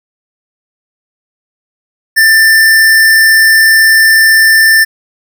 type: tone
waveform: square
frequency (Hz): 1781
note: A6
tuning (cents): +21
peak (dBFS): -4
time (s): 2.16-4.85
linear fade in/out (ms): 20
effects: none